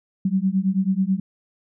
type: beating tone pair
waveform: sine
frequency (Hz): 186.3 / 195.5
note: F#3 / G3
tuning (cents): +12 / -4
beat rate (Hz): 9.2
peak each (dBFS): -21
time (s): 0.25-1.2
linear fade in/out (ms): 5
effects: none